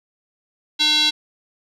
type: tone with band-pass filter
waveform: square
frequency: 302.9 Hz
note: D#4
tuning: 46 cents flat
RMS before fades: -17 dBFS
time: 0.79-1.11 s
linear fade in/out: 20 ms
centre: 3800 Hz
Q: 6.5
effects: none